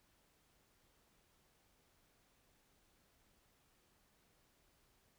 silence, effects pink hiss -74 dBFS RMS until 5.18 s

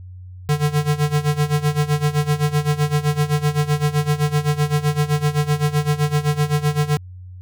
square tone with tremolo, 148.5 Hz, D3, 20 cents sharp, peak -14 dBFS, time 0.49-6.97 s, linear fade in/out 0 ms, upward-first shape sine, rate 7.8 Hz, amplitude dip 85%, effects added 91 Hz sine -34 dBFS peak until 7.41 s

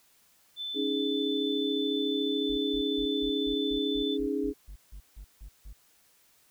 sine tone, 3521 Hz, A7, in tune, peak -33 dBFS, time 0.56-4.18 s, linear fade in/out 50 ms
sine chord, C# suspended second, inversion none, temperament equal, 277.2 / 311.1 / 415.3 Hz, C#4 / D#4 / G#4, 0 / 0 / 0 cents, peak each -31 / -33 / -31 dBFS, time 0.74-4.54 s, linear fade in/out 50 ms
triangle tone bursts, 49 Hz, G1, in tune, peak -39 dBFS, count 14, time 2.49-5.732 s, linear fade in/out 10 ms, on 83 ms, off 160 ms
effects white hiss -64 dBFS RMS until 6.5 s

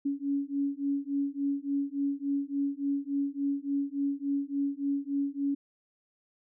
sine beating tone pair, 278.8 / 282.3 Hz, C#4 / C#4, +10 / +32 cents, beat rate 3.5 Hz, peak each -31 dBFS, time 0.05-5.55 s, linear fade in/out 10 ms, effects none

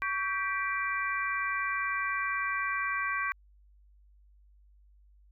harmonic tone with a mistuned harmonic, 392 Hz, G4, in tune, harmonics 3 / 4 / 5 / 6, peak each -33 / -34 / -35 / -36 dBFS, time 0.02-3.32 s, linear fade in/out 0 ms, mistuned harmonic 3, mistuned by -69 cents, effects added 50 Hz sine -57 dBFS peak until 5.31 s

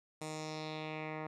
10% pulse tone with low-pass filter sweep, 155.56 Hz, D#3, in tune, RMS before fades -42 dBFS, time 0.21-1.27 s, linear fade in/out 5 ms, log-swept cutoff 8900 to 1600 Hz, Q 2.4, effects none

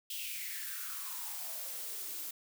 blue noise with high-pass filter sweep, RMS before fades -41 dBFS, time 0.1-2.31 s, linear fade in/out 5 ms, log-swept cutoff 3100 to 270 Hz, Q 5.5, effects none

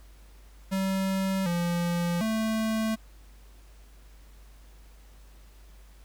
square tone with pitch steps, 191.8 / 172.8 / 220.6 Hz, G3 / F3 / A3, -37 / -18 / +5 cents, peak -26 dBFS, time 0.71-2.96 s, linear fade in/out 20 ms, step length 750 ms, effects added 50 Hz sine -49 dBFS peak until 6.04 s + pink hiss -60 dBFS RMS until 6.04 s

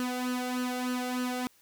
sawtooth tone with flanger, 250.3 Hz, B3, 23 cents sharp, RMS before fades -32 dBFS, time 0-1.47 s, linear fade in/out 0 ms, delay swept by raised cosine 0.67 to 1.46 ms, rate 3.3 Hz, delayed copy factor +0.7, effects white hiss -63 dBFS RMS until 1.61 s

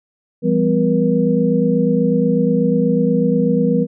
sine tone cluster, 171.4 / 199.6 / 251.3 / 478.1 Hz, F3 / G3 / B3 / A#4, -32 / +32 / +30 / +44 cents, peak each -18 dBFS, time 0.42-3.87 s, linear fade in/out 50 ms, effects none

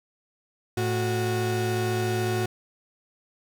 35% pulse tone pair together, 110 / 366 Hz, A2 / F#4, 0 / -19 cents, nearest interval octave + major sixth, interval 2081 cents, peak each -25 dBFS, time 0.77-2.46 s, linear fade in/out 5 ms, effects none

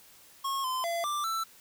square tone with pitch steps, 1089 / 1029 / 680 / 1180 / 1330 Hz, C#6 / C6 / F5 / D6 / E6, -31 / -29 / -46 / +8 / +15 cents, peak -30 dBFS, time 0.44-1.44 s, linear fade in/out 10 ms, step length 200 ms, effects white hiss -56 dBFS RMS until 1.6 s

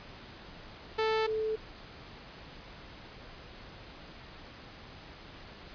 sawtooth / sine tone pair in turn, 440 / 436.5 Hz, A4 / A4, 0 / -14 cents, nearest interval unison, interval 14 cents, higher first, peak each -23 / -29 dBFS, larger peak first, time 0.98-1.27 / 1.27-1.56 s, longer neither, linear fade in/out 10 ms, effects pink hiss -49 dBFS RMS until 5.74 s + resampled to 11025 Hz

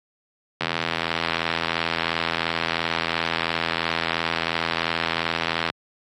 click train, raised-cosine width 0.3 ms, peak -6 dBFS, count 423, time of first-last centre 0.61-5.7 s, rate 82.9 Hz, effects high-pass 100 Hz 12 dB/octave + AAC 48 kbps

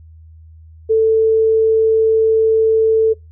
sine tone, 443.3 Hz, A4, 13 cents sharp, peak -9 dBFS, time 0.89-3.14 s, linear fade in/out 20 ms, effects noise-tail reverb RT60 0.2 s tail -23 dB re dry + added 80 Hz sine -38 dBFS peak until 3.31 s

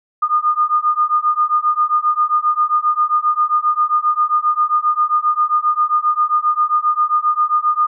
sine beating tone pair, 1217 / 1224.5 Hz, D#6 / D#6, -39 / -28 cents, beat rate 7.5 Hz, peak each -16 dBFS, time 0.22-7.87 s, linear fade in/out 10 ms, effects none

